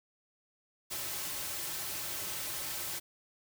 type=noise with comb filter; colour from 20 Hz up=white; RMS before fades=-38 dBFS; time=0.9-3 s; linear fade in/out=20 ms; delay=4.2 ms; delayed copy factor=-0.6; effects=none